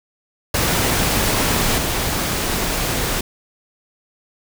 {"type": "noise with level steps", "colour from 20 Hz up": "pink", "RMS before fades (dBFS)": [-18, -21], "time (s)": [0.54, 3.21], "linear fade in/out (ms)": 5, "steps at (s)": 1.78, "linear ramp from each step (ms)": 2, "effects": []}